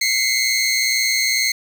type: tone pair together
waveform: 20% pulse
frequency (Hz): 2055 / 2177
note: C7 / C#7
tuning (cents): -32 / -32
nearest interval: minor second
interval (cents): 100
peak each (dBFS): -14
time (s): 0.01-1.52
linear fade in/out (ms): 5
effects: none